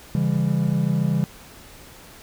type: chord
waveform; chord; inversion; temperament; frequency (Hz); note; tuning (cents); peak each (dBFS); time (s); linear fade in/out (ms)
triangle; C# diminished; none; just; 138.59 / 166.31 / 199.57; C#3 / E3 / G3; 0 / +16 / +31; -21 / -20 / -22; 0.15-1.24; 0
effects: pink hiss -45 dBFS RMS until 2.22 s